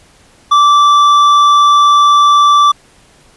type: tone with hard clipping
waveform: sine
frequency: 1166 Hz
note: D6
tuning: 13 cents flat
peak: -6 dBFS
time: 0.51-2.72 s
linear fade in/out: 10 ms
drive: 7 dB
effects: pink hiss -46 dBFS RMS until 3.36 s + resampled to 24000 Hz